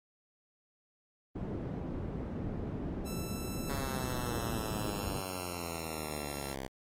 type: low-pass noise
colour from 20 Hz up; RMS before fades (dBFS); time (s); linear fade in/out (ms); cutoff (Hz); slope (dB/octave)
white; -38; 1.35-5.21; 10; 270; 12
type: tone with pitch glide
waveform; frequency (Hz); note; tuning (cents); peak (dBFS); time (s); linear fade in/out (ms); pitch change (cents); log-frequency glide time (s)
5% pulse; 1328 to 1355.1; E6 to E6; +12 to +47; -34; 3.05-6.55; 20; +35; 4.71-5.11
type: exponential sweep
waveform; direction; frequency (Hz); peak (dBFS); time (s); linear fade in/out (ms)
5% pulse; down; 140 to 65.41; -27; 3.69-6.68; 10
effects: AAC 48 kbps